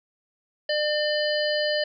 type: harmonic tone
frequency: 600 Hz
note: D5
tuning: 37 cents sharp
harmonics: 1 / 3 / 5 / 7 / 8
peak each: -24 / -29 / -31 / -32 / -33 dBFS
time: 0.69-1.84 s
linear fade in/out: 5 ms
effects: none